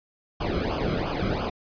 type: noise with flanger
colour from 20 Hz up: brown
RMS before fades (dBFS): -27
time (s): 0.4-1.5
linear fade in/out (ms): 10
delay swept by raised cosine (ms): 0.49 to 1.13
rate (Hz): 2.9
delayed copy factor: -0.85
effects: resampled to 11025 Hz